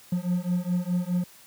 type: beating tone pair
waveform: triangle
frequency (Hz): 176 / 180.8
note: F3 / F#3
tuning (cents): +14 / -40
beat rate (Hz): 4.8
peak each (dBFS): -25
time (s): 0.12-1.24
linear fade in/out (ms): 5
effects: white hiss -52 dBFS RMS until 1.46 s + high-pass 60 Hz 12 dB/octave